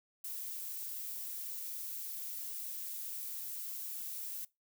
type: noise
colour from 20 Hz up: violet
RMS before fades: -42 dBFS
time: 0.24-4.45 s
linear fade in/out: 5 ms
effects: noise-tail reverb RT60 0.2 s tail -21 dB re dry